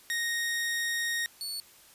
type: tone pair in turn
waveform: sawtooth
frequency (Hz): 1864.7 / 4435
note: A#6 / C#8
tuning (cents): 0 / 0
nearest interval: octave + minor third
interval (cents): 1500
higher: second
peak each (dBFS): -25 / -31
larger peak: first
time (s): 0.1-1.26 / 1.41-1.6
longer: first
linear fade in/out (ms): 0
effects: white hiss -56 dBFS RMS until 1.94 s + resampled to 32000 Hz